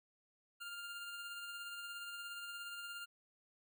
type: tone with tremolo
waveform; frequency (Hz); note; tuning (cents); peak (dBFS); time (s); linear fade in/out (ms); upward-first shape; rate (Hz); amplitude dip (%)
25% pulse; 1400; F6; +4; -40; 0.6-3.06; 20; triangle; 17; 35
effects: none